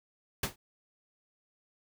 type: noise with exponential decay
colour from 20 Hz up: pink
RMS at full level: -26 dBFS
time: 0.43-0.56 s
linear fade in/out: 5 ms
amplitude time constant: 27 ms
effects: none